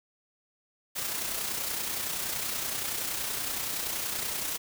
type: noise with amplitude modulation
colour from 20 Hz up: white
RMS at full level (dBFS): -31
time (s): 0.95-4.58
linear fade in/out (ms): 20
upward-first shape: sine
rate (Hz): 30.6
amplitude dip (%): 40
effects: none